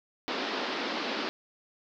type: band-pass noise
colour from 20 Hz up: pink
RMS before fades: -33 dBFS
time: 0.28-1.29 s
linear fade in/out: 0 ms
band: 220 to 5000 Hz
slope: 48 dB/octave
effects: none